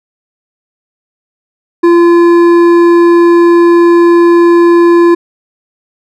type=tone with hard clipping; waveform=sine; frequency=342.9 Hz; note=F4; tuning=32 cents flat; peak=-4 dBFS; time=1.83-5.15 s; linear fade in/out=10 ms; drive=9 dB; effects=none